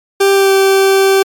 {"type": "tone with pitch glide", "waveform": "40% pulse", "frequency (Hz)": [393.6, 388.2], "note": ["G4", "G4"], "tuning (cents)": [7, -17], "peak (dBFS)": -6, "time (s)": [0.2, 1.23], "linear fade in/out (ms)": 10, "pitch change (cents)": -24, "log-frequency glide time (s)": [0.32, 0.52], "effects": ["MP3 96 kbps"]}